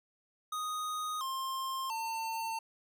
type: tone with pitch steps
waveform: square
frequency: 1244.5 / 1058.7 / 900.6 Hz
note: D#6 / C6 / A5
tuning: 0 / +20 / +40 cents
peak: -35 dBFS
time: 0.52-2.59 s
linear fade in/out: 5 ms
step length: 690 ms
effects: none